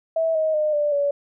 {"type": "tone with pitch steps", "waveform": "sine", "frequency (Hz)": [651, 629.9, 609.5, 589.8, 570.7], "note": ["E5", "D#5", "D#5", "D5", "D5"], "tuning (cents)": [-22, 21, -36, 7, -50], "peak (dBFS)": -18, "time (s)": [0.16, 1.11], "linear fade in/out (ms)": 5, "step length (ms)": 190, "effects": []}